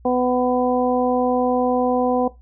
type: harmonic tone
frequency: 250 Hz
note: B3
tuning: 21 cents sharp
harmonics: 1 / 2 / 3 / 4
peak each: -21 / -19 / -22 / -29 dBFS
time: 0.05-2.28 s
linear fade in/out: 5 ms
effects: noise-tail reverb RT60 0.2 s tail -17 dB re dry + added 60 Hz sine -44 dBFS peak until 2.41 s